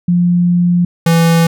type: tone pair in turn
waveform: sine / square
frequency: 175.6 / 166.4 Hz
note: F3 / E3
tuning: +10 / +17 cents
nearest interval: minor second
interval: 93 cents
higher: first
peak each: -8 dBFS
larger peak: neither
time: 0.08-0.85 / 1.06-1.47 s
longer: first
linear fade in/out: 5 ms
effects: none